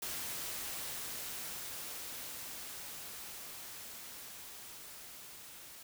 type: noise with level ramp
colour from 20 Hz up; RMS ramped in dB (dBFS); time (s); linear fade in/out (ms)
white; -40 to -52; 0.02-5.83; 5
effects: none